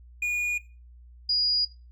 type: tone pair in turn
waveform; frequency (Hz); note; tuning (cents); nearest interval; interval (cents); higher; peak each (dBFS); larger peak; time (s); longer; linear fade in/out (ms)
triangle / sine; 2443 / 4886; D#7 / D#8; -32 / -32; octave; 1200; second; -22; neither; 0.22-0.58 / 1.29-1.65; neither; 5
effects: noise-tail reverb RT60 0.3 s tail -17 dB re dry + added 60 Hz sine -47 dBFS peak until 1.91 s